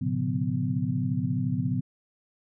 sine tone cluster, 110.6 / 127.6 / 142.1 / 179.1 / 250.3 Hz, A2 / C3 / C#3 / F3 / B3, +9 / -43 / +43 / +44 / +23 cents, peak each -31 dBFS, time 0.01-1.81 s, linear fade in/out 10 ms, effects none

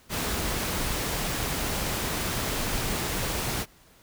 pink noise, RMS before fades -29 dBFS, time 0.09-3.66 s, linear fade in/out 50 ms, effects pink hiss -57 dBFS RMS until 4.02 s

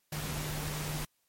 sine tone in noise, 151.1 Hz, D3, 50 cents sharp, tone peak -37 dBFS, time 0.12-1.05 s, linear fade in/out 5 ms, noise pink, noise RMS -38 dBFS, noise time 0.12-1.05 s, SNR -2 dB, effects white hiss -75 dBFS RMS until 1.28 s + MP3 64 kbps

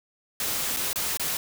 white noise with dropouts, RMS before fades -28 dBFS, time 0.4-1.37 s, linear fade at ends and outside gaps 2 ms, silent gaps 0.765-0.769 / 0.931-0.958 / 1.172-1.196 s, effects none

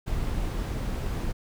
brown noise, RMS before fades -29 dBFS, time 0.06-1.33 s, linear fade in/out 20 ms, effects none

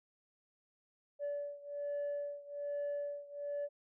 sine beating tone pair, 576 / 577.2 Hz, D5 / D5, -34 / -30 cents, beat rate 1.2 Hz, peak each -38 / -40 dBFS, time 1.19-3.69 s, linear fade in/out 50 ms, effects tanh soft clip ceiling -33 dBFS

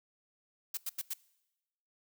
blue noise bursts, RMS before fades -36 dBFS, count 4, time 0.74-1.136 s, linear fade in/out 5 ms, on 33 ms, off 88 ms, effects noise-tail reverb RT60 1.0 s tail -22 dB re dry

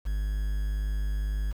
triangle tone with quantisation, 51 Hz, G#1, 31 cents flat, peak -24 dBFS, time 0.05-1.53 s, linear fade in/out 20 ms, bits 8, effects none

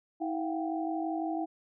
sine tone cluster, 321.8 / 687 / 739 / 785 Hz, E4 / F5 / F#5 / G5, -42 / -29 / -2 / +2 cents, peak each -32 / -38 / -39 / -39 dBFS, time 0.2-1.46 s, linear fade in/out 20 ms, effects none

